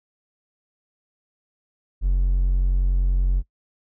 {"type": "tone", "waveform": "triangle", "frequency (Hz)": 45.35, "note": "F#1", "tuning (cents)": -34, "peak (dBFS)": -14, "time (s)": [2.01, 3.43], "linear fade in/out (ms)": 50, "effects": ["noise-tail reverb RT60 0.1 s tail -22 dB re dry", "tanh soft clip ceiling -10 dBFS"]}